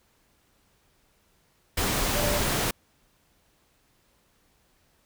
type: tone in noise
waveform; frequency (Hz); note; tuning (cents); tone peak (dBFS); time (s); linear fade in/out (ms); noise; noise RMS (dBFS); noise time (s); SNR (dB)
sine; 587.3; D5; 0; -29; 2.15-2.39; 5; pink; -26; 1.77-2.71; -6
effects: pink hiss -66 dBFS RMS until 5.05 s